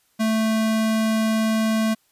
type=tone; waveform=square; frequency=220.4 Hz; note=A3; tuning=3 cents sharp; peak=-19 dBFS; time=0.19-1.95 s; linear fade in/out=20 ms; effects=white hiss -64 dBFS RMS until 2.11 s + resampled to 32000 Hz